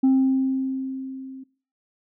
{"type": "tone with level ramp", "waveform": "sine", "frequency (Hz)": 264.5, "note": "C4", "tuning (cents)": 19, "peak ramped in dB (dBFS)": [-11, -36], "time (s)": [0.03, 1.44], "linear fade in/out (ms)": 10, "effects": ["noise-tail reverb RT60 0.4 s tail -21 dB re dry", "tanh soft clip ceiling -13 dBFS"]}